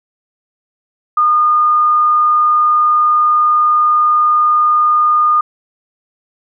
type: tone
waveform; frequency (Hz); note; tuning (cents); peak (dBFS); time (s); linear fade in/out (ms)
sine; 1220; D#6; -34; -8; 1.17-5.41; 5
effects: none